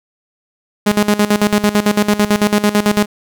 sawtooth tone with tremolo, 207.7 Hz, G#3, in tune, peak -5 dBFS, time 0.86-3.06 s, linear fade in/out 10 ms, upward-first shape square, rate 9 Hz, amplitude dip 80%, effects none

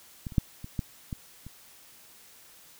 clicks, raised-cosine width 5 ms, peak -22 / -30 / -9 / -26 / -16 / -21 / -30 dBFS, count 7, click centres 0.268 / 0.322 / 0.382 / 0.644 / 0.792 / 1.128 / 1.466 s, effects white hiss -54 dBFS RMS until 2.79 s

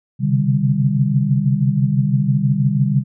sine tone cluster, 131.1 / 137.2 / 150.5 / 197.7 Hz, C3 / C#3 / D3 / G3, +4 / -17 / +43 / +15 cents, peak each -19 dBFS, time 0.19-3.04 s, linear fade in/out 50 ms, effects none

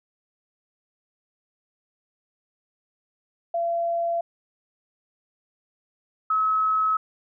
sine tone pair in turn, 680 / 1286.5 Hz, F5 / E6, -46 / -43 cents, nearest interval major seventh, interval 1103 cents, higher second, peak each -22 / -19 dBFS, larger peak second, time 3.54-4.21 / 6.3-6.97 s, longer neither, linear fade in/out 5 ms, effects none

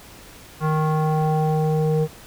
square tone with low-pass filter sweep, 155.56 Hz, D#3, in tune, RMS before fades -20 dBFS, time 0.6-2.08 s, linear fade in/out 50 ms, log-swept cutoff 1200 to 520 Hz, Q 3.1, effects pink hiss -44 dBFS RMS until 2.26 s

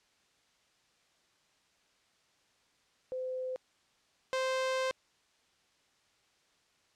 sine / sawtooth tone pair in turn, 513 / 521.7 Hz, C5 / C5, -34 / -5 cents, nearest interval unison, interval 29 cents, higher second, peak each -34 / -26 dBFS, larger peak second, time 3.12-3.56 / 4.33-4.91 s, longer second, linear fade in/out 0 ms, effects white hiss -70 dBFS RMS until 6.95 s + low-pass 6000 Hz 12 dB/octave

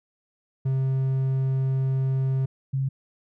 triangle / sine tone pair in turn, 132.9 / 134.6 Hz, C3 / C3, +27 / +49 cents, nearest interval unison, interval 22 cents, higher second, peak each -19 / -22 dBFS, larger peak first, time 0.65-2.46 / 2.73-2.89 s, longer first, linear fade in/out 10 ms, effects none

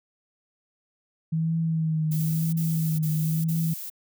sine tone with vibrato, 160 Hz, D#3, 49 cents sharp, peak -22 dBFS, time 1.32-3.74 s, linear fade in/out 10 ms, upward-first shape triangle, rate 0.99 Hz, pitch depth 48 cents each way
violet noise bursts, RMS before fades -36 dBFS, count 4, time 2.11-3.901 s, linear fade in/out 10 ms, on 420 ms, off 37 ms
effects none

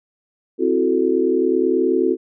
sine chord, F# half-diminished seventh, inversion second, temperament equal, 261.6 / 329.6 / 370 / 440 Hz, C4 / E4 / F#4 / A4, 0 / 0 / 0 / 0 cents, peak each -22 / -21 / -18 / -21 dBFS, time 0.58-2.17 s, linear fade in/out 50 ms, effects none

